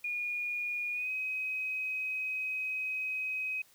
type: tone with pitch glide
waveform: sine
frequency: 2439 to 2528 Hz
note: D#7 to D#7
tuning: -35 to +27 cents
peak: -32 dBFS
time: 0.04-3.62 s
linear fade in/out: 5 ms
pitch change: +62 cents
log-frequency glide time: 0.92-1.11 s
effects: white hiss -63 dBFS RMS until 3.74 s